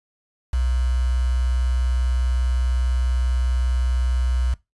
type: tone with quantisation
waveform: sine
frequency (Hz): 62.4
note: B1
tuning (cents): +19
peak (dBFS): -18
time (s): 0.53-4.54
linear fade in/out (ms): 5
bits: 6
effects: noise-tail reverb RT60 0.2 s tail -20 dB re dry + resampled to 24000 Hz